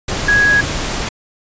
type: tone in noise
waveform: sine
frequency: 1661.2 Hz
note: G#6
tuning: in tune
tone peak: -9 dBFS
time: 0.28-0.61 s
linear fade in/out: 5 ms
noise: pink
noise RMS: -20 dBFS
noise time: 0.08-1.09 s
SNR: +8 dB
effects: resampled to 16000 Hz